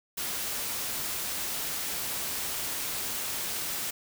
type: noise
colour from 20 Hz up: white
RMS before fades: -33 dBFS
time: 0.17-3.91 s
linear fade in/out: 10 ms
effects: none